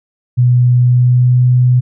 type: tone with pitch glide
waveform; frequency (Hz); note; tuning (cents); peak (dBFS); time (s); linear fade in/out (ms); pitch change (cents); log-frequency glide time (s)
sine; 123.47 to 125.05; B2 to B2; 0 to +22; -6; 0.37-1.81; 20; +22; 0.8-1.46
effects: none